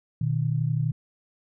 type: tone pair together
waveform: sine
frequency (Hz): 121 / 152.98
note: B2 / D#3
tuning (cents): -35 / -29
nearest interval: major third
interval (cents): 406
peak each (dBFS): -25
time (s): 0.21-0.92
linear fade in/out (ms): 5
effects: none